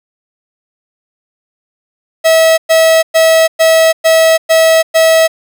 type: tone bursts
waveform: 45% pulse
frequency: 647 Hz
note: E5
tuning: 32 cents flat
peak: -5 dBFS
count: 7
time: 2.24-5.28 s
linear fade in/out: 20 ms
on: 340 ms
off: 110 ms
effects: none